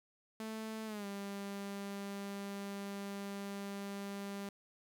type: tone with pitch glide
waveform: sawtooth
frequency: 220 to 199.42 Hz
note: A3 to G3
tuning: 0 to +30 cents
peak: -37 dBFS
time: 0.4-4.49 s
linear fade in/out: 2 ms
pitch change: -170 cents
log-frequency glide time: 0.86-1.06 s
effects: 11-bit